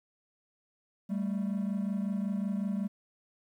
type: tone pair together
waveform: triangle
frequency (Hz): 196 / 221.4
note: G3 / A3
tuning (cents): 0 / +11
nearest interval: major second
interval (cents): 211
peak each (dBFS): -28 / -32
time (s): 1.09-2.88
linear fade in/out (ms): 20
effects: tanh soft clip ceiling -23 dBFS + 11-bit